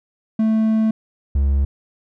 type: tone pair in turn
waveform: triangle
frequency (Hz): 220 / 69.3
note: A3 / C#2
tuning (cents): 0 / 0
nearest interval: octave + minor sixth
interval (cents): 2000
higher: first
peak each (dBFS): -12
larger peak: neither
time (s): 0.39-0.91 / 1.35-1.65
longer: first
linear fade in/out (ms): 5
effects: none